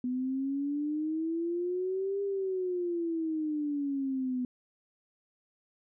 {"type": "exponential two-way sweep", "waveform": "sine", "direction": "up then down", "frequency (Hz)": [247.9, 401.7, 247.9], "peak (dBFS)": -29, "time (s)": [0.04, 4.45], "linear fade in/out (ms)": 2, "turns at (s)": 2.22, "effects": []}